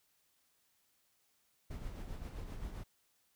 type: noise with tremolo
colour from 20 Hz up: brown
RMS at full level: -42 dBFS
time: 1.7-2.84 s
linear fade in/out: 10 ms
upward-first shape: sine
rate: 7.6 Hz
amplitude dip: 45%
effects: white hiss -75 dBFS RMS until 3.35 s